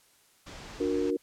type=low-pass noise; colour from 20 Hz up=pink; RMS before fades=-45 dBFS; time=0.46-1.11 s; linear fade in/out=10 ms; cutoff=6900 Hz; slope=24 dB/octave
type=chord; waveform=sine; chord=D augmented; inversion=none; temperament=equal with one note detuned; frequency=293.7 / 363.6 / 466.2 Hz; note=D4 / F#4 / A#4; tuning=0 / -30 / 0 cents; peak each=-30 dBFS; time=0.8-1.17 s; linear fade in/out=5 ms
effects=white hiss -63 dBFS RMS until 1.22 s + low-pass 12000 Hz 12 dB/octave